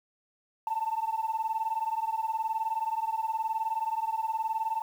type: beating tone pair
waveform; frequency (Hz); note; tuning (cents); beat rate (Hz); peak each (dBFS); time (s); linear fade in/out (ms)
sine; 880 / 899; A5 / A5; 0 / +37; 19; -30; 0.67-4.82; 2
effects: tanh soft clip ceiling -22 dBFS + 9-bit